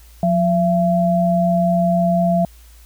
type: tone pair together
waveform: sine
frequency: 178.12 / 676 Hz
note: F3 / E5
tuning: +34 / +43 cents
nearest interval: octave + major seventh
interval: 2309 cents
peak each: -16 dBFS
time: 0.23-2.45 s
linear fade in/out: 2 ms
effects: added 57 Hz sine -42 dBFS peak until 2.85 s + white hiss -51 dBFS RMS until 2.85 s